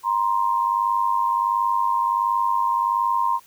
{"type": "tone pair together", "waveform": "sine", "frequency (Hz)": [944, 1045.4], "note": ["A#5", "C6"], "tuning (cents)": [22, -2], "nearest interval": "major second", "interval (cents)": 176, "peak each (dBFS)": -21, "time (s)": [0.03, 3.4], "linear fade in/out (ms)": 50, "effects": ["white hiss -53 dBFS RMS until 3.46 s"]}